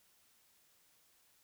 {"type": "silence", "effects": ["white hiss -70 dBFS RMS until 1.43 s"]}